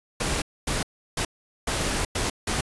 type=noise bursts at uneven times; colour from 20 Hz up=pink; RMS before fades=-26 dBFS; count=6; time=0.2-0.42 / 0.67-0.83 / 1.17-1.25 / 1.67-2.05 / 2.15-2.3 / 2.47-2.61 s; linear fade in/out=5 ms; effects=resampled to 24000 Hz